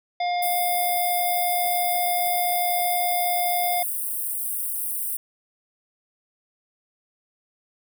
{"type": "harmonic tone", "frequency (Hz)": 708, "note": "F5", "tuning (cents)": 23, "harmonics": [1, 3, 5, 7], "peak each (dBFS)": [-22, -32, -36, -39], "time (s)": [0.2, 3.83], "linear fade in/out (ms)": 5}
{"type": "high-pass noise", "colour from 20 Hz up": "white", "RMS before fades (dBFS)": -28, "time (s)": [0.42, 5.17], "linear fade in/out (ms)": 5, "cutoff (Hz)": 8600, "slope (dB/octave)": 96}
{"effects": []}